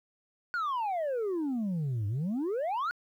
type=exponential two-way sweep; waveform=sine; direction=down then up; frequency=1480 to 98 to 1480 Hz; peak=-26 dBFS; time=0.54-2.91 s; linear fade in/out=0 ms; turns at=2.07 s; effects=tanh soft clip ceiling -28 dBFS + 11-bit